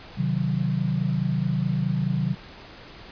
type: chord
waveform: sine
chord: C diminished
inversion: none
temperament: equal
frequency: 130.81 / 155.56 / 185 Hz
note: C3 / Eb3 / Gb3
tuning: 0 / 0 / 0 cents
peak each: -26 dBFS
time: 0.17-2.35 s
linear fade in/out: 20 ms
effects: pink hiss -44 dBFS RMS until 3.11 s + resampled to 11025 Hz